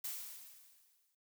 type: noise with exponential decay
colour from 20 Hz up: blue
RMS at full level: -40 dBFS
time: 0.04-1.15 s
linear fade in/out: 5 ms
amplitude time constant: 240 ms
effects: noise-tail reverb RT60 0.1 s tail -22 dB re dry